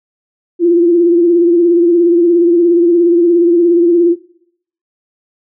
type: tone with vibrato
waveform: sine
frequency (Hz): 343.7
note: F4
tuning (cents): -28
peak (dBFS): -6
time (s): 0.59-4.16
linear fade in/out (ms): 50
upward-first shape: sine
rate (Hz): 17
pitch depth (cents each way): 52
effects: noise-tail reverb RT60 0.7 s tail -22 dB re dry